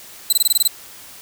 10% pulse tone bursts, 4027 Hz, B7, 33 cents sharp, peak -5 dBFS, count 8, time 0.3-0.676 s, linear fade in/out 2 ms, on 26 ms, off 24 ms, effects white hiss -40 dBFS RMS until 1.21 s

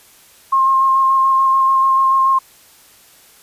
sine tone with vibrato, 1067 Hz, C6, 34 cents sharp, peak -10 dBFS, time 0.52-2.39 s, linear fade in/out 10 ms, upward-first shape square, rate 6.9 Hz, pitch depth 11 cents each way, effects white hiss -47 dBFS RMS until 3.42 s + resampled to 32000 Hz

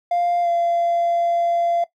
triangle tone with pitch glide, 698.5 to 686.5 Hz, F5 to F5, 0 to -30 cents, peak -14 dBFS, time 0.11-1.84 s, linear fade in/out 5 ms, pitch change -30 cents, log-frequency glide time 0.42-0.48 s, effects noise-tail reverb RT60 0.1 s tail -18 dB re dry + tanh soft clip ceiling -12 dBFS

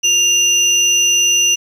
sine tone pair together, 2800 / 5959 Hz, F7 / F#8, +4 / +11 cents, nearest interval octave + minor second, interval 1307 cents, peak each -11 dBFS, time 0.03-1.56 s, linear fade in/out 20 ms, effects tanh soft clip ceiling -7 dBFS + 7-bit

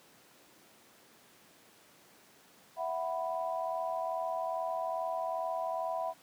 sine chord, E suspended second, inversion none, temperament just, 659.3 / 741.7 / 988.9 Hz, E5 / F#5 / B5, 0 / +4 / +2 cents, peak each -35 / -37 / -38 dBFS, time 2.76-6.14 s, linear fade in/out 50 ms, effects pink hiss -60 dBFS RMS until 6.22 s + high-pass 200 Hz 12 dB/octave

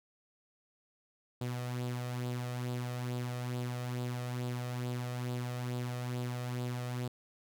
sawtooth tone with flanger, 123.47 Hz, B2, in tune, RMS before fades -37 dBFS, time 1.41-7.08 s, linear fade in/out 5 ms, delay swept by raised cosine 0.24 to 1.64 ms, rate 2.3 Hz, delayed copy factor +0.5, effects none

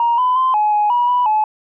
sine tone with pitch steps, 940 / 1005 / 1036 / 845 / 837 / 968 / 984 / 858 Hz, A#5 / B5 / C6 / G#5 / G#5 / B5 / B5 / A5, +14 / +30 / -17 / +30 / +13 / -35 / -7 / -44 cents, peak -11 dBFS, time 0-1.44 s, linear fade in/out 2 ms, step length 180 ms, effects tanh soft clip ceiling -8 dBFS

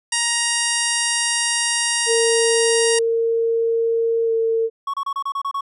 harmonic tone, 940 Hz, A#5, 14 cents sharp, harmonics 1 / 2 / 3 / 4 / 5 / 6 / 7 / 8 / 9 / 10, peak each -30 / -25 / -26 / -31 / -28 / -26 / -31 / -30 / -26 / -26 dBFS, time 0.12-2.99 s, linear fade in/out 5 ms
sine tone with pitch glide, 458.2 to 452.7 Hz, A#4 to A4, -30 to +49 cents, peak -16 dBFS, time 2.06-4.7 s, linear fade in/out 50 ms, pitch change -21 cents, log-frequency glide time 4.25-4.31 s
triangle tone bursts, 1108.7 Hz, C#6, in tune, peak -19 dBFS, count 8, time 4.87-5.609 s, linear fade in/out 5 ms, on 67 ms, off 29 ms
effects none

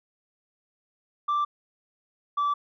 sine tone pair in turn, 1174.7 / 1158.5 Hz, D6 / D6, 0 / -24 cents, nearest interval unison, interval 24 cents, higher first, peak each -20 dBFS, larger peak neither, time 1.28-1.45 / 2.37-2.54 s, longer neither, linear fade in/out 10 ms, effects tanh soft clip ceiling -21 dBFS

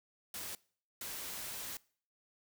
white noise bursts at uneven times, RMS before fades -43 dBFS, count 2, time 0.34-0.55 / 1.01-1.77 s, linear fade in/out 2 ms, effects noise-tail reverb RT60 0.5 s tail -23 dB re dry

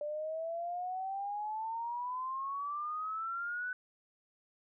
sine exponential sweep, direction up, 587.3 to 1506 Hz, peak -35 dBFS, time 0.01-3.73 s, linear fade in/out 2 ms, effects none

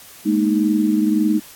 sine chord, Ab suspended second, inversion none, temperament equal with one note detuned, 211.4 / 233.1 / 311.1 Hz, Ab3 / Bb3 / Eb4, +31 / 0 / 0 cents, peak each -18 / -22 / -17 dBFS, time 0.25-1.4 s, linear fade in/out 20 ms, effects white hiss -42 dBFS RMS until 1.55 s + AAC 64 kbps

